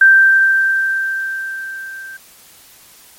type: tone with level ramp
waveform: sine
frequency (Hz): 1568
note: G6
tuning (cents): 0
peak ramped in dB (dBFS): -3 to -29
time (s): 0.01-2.17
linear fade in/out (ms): 5
effects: white hiss -44 dBFS RMS until 3.18 s + MP3 64 kbps